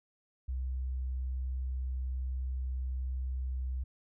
sine tone, 64.2 Hz, C2, 32 cents flat, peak -32 dBFS, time 0.48-3.84 s, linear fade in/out 10 ms, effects none

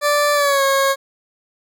20% pulse tone with pitch glide, 585 to 545.8 Hz, D5 to C#5, -7 to -27 cents, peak -9 dBFS, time 0.01-0.96 s, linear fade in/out 50 ms, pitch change -120 cents, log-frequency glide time 0.34-0.63 s, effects none

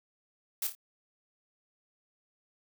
blue noise with echo, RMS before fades -32 dBFS, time 0.62-0.67 s, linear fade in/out 2 ms, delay 27 ms, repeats 3, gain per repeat -7 dB, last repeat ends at 0.751 s, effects none

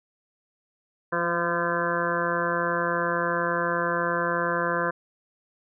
harmonic tone with a mistuned harmonic, 171.4 Hz, F3, 32 cents flat, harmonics 1 / 2 / 3 / 4 / 6 / 7 / 8 / 9 / 10, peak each -34 / -33 / -29 / -35 / -29 / -34 / -34 / -30 / -34 dBFS, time 1.12-4.91 s, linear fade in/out 10 ms, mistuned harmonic 2, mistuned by +17 cents, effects none

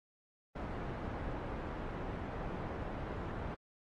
pink low-pass noise, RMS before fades -41 dBFS, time 0.55-3.55 s, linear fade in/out 10 ms, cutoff 1200 Hz, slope 12 dB/octave, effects AAC 32 kbps

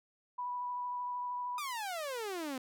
sine tone with vibrato, 984 Hz, B5, 7 cents flat, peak -35 dBFS, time 0.38-1.59 s, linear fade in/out 10 ms, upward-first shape sine, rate 13 Hz, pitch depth 11 cents each way
sawtooth exponential sweep, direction down, 1244.5 to 250.8 Hz, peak -33 dBFS, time 1.58-2.58 s, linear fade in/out 2 ms
effects none

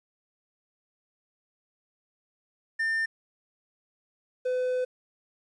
triangle tone pair in turn, 1800 / 505.1 Hz, A6 / B4, +39 / +39 cents, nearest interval octave + minor seventh, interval 2200 cents, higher first, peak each -23 dBFS, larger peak neither, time 2.79-3.06 / 4.45-4.85 s, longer second, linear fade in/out 10 ms, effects resampled to 22050 Hz + 10-bit

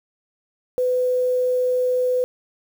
sine tone with quantisation, 502 Hz, B4, 28 cents sharp, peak -17 dBFS, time 0.78-2.24 s, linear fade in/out 0 ms, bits 7, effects none

